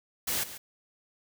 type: noise with echo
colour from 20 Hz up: white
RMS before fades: -30 dBFS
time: 0.27-0.44 s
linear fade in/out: 10 ms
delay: 140 ms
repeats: 1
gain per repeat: -13 dB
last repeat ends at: 0.58 s
effects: none